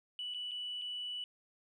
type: tone with dropouts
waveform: sine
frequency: 2960 Hz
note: F#7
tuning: in tune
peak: -37 dBFS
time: 0.19-1.24 s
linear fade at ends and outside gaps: 1 ms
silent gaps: 0.339-0.345 / 0.511-0.516 / 0.815-0.819 s
effects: tanh soft clip ceiling -33 dBFS